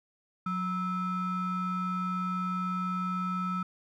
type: ring-modulated tone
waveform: triangle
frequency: 563 Hz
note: C#5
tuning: 27 cents sharp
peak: -24 dBFS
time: 0.46-3.63 s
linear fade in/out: 5 ms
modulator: 745 Hz
effects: none